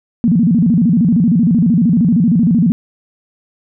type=tone with vibrato; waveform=sine; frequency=200 Hz; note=G3; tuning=35 cents sharp; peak=-8 dBFS; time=0.24-2.72 s; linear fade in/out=0 ms; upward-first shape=square; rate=13 Hz; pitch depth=280 cents each way; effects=none